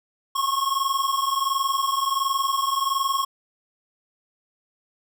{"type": "tone pair together", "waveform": "square", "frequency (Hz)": [1078.6, 1100], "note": ["C#6", "C#6"], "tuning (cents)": [-48, -14], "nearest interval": "unison", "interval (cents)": 34, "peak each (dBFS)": -25, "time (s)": [0.35, 3.25], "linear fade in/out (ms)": 10, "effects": []}